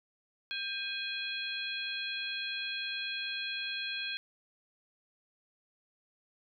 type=harmonic tone with a mistuned harmonic; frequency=830.6 Hz; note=G#5; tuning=in tune; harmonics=2 / 3 / 4 / 5; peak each=-41 / -39 / -39 / -41 dBFS; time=0.51-4.17 s; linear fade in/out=0 ms; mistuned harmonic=2; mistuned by=-77 cents; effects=none